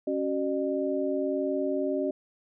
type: tone cluster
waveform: sine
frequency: 275.8 / 377.3 / 605 Hz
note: C#4 / F#4 / D#5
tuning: -9 / +34 / -49 cents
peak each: -30 dBFS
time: 0.07-2.11 s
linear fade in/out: 5 ms
effects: none